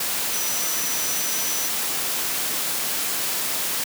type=tone in noise; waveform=sine; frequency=5920 Hz; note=F#8; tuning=in tune; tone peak=-28 dBFS; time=0.33-1.68 s; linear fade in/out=5 ms; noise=white; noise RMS=-25 dBFS; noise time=0-3.84 s; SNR=-6 dB; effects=high-pass 150 Hz 12 dB/octave